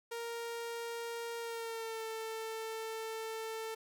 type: tone with pitch glide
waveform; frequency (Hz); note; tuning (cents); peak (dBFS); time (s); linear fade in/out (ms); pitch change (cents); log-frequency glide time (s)
sawtooth; 466.2 to 445.1; A#4 to A4; 0 to +20; -35; 0.11-3.75; 10; -80; 1.39-2.04
effects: none

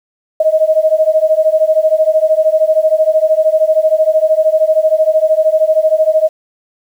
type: beating tone pair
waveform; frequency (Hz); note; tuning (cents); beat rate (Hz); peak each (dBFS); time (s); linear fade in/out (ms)
sine; 622.3 / 635.3; D#5 / D#5; 0 / +36; 13; -11 / -11; 0.4-6.29; 5
effects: 7-bit

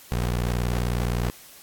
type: tone with vibrato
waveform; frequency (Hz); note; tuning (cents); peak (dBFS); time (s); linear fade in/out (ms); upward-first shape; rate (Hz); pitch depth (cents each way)
20% pulse; 60; B1; -49; -18; 0.12-1.3; 0; triangle; 19; 220
effects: white hiss -48 dBFS RMS until 1.62 s + AAC 64 kbps

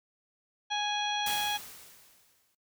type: harmonic tone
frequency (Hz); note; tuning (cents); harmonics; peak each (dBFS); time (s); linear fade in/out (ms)
830.6; G#5; 0; 1 / 2 / 3 / 4 / 5 / 7; -32 / -38 / -39 / -33 / -43 / -43; 0.7-1.58; 20
type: noise with exponential decay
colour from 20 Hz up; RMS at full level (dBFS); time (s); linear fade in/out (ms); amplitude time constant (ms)
white; -34; 1.26-2.55; 5; 280
effects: noise-tail reverb RT60 0.1 s tail -19 dB re dry

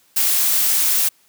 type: noise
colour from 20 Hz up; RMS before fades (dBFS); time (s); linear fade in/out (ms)
blue; -17; 0.16-1.09; 10
effects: white hiss -57 dBFS RMS until 1.28 s + high-pass 80 Hz 12 dB/octave

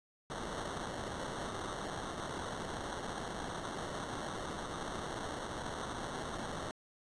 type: noise with sample-and-hold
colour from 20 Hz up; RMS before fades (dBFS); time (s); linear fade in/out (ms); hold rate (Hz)
white; -41; 0.3-6.71; 0; 2450
effects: resampled to 22050 Hz

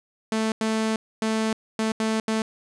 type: tone bursts at uneven times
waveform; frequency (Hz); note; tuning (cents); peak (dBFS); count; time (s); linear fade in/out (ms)
sawtooth; 220.3; A3; +2; -18; 6; 0.32-0.52 / 0.61-0.96 / 1.22-1.53 / 1.79-1.92 / 2-2.2 / 2.28-2.42; 2
effects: resampled to 22050 Hz + 8-bit

